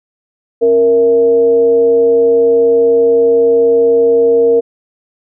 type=tone with frequency modulation; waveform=sine; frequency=466 Hz; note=A#4; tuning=1 cent flat; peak=-6 dBFS; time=0.61-4.61 s; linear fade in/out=20 ms; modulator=195 Hz; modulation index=0.34; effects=none